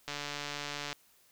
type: click train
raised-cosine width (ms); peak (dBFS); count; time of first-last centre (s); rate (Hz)
0.2; -20; 124; 0.08-0.928; 145
effects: white hiss -65 dBFS RMS until 1.31 s